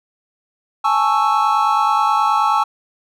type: chord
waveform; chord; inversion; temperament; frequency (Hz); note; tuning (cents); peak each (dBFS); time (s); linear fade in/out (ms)
triangle; A major seventh; third; equal; 830.6 / 880 / 1108.7 / 1318.5; G#5 / A5 / C#6 / E6; 0 / 0 / 0 / 0; -17; 0.84-2.64; 10
effects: none